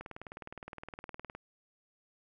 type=click train; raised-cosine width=0.5 ms; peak=-28 dBFS; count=27; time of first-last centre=0.01-1.35 s; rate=19.4 Hz; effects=none